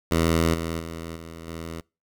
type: tone with level steps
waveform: 10% pulse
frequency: 82.41 Hz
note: E2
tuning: in tune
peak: -11 / -19 / -25 / -30 / -25 dBFS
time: 0.11-1.81 s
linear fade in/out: 5 ms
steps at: 0.54 / 0.79 / 1.16 / 1.48 s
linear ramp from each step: 2 ms
effects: noise-tail reverb RT60 0.3 s tail -26 dB re dry